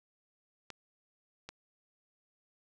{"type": "clicks", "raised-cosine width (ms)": 0.2, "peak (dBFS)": -26, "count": 2, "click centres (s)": [0.703, 1.49], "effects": []}